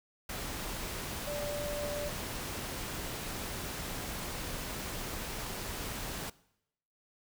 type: tone in noise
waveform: sine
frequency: 585 Hz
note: D5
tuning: 7 cents flat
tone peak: -35 dBFS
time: 1.27-2.09 s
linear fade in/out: 5 ms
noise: pink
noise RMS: -39 dBFS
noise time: 0.29-6.3 s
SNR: +1 dB
effects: noise-tail reverb RT60 0.8 s tail -21 dB re dry